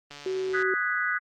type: click train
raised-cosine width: 0.2 ms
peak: -25 dBFS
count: 75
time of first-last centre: 0.11-0.624 s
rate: 144 Hz
type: tone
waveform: sine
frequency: 377.5 Hz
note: F#4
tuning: 35 cents sharp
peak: -26 dBFS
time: 0.26-0.74 s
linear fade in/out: 2 ms
type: chord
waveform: sine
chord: G# minor seventh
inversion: second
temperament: equal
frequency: 1244.5 / 1480 / 1661.2 / 1975.5 Hz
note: D#6 / F#6 / G#6 / B6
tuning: 0 / 0 / 0 / 0 cents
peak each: -32 / -27 / -32 / -32 dBFS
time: 0.53-1.19 s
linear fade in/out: 20 ms
effects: Opus 24 kbps